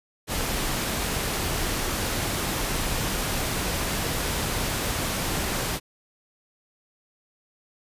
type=noise; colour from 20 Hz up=pink; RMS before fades=-27 dBFS; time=0.27-5.8 s; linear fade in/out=50 ms; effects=resampled to 32000 Hz